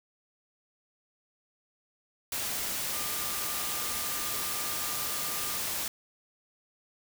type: tone in noise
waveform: sine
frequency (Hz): 1200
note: D6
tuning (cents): +37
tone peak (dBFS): -43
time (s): 2.93-5.57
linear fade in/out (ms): 2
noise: white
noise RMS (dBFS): -33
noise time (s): 2.32-5.88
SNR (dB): -13
effects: none